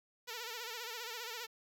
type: tone with vibrato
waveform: 5% pulse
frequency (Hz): 466.2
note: A#4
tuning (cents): 0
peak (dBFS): -30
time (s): 0.27-1.47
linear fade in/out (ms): 20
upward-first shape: sine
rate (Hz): 15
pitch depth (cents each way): 100
effects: 12-bit